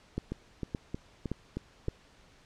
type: two click trains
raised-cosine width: 3 ms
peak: -21 / -19 dBFS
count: 6 / 4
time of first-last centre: 0.32-1.883 / 0.18-1.885 s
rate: 3.2 / 1.76 Hz
effects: pink hiss -60 dBFS RMS until 2.45 s + low-pass 6000 Hz 12 dB/octave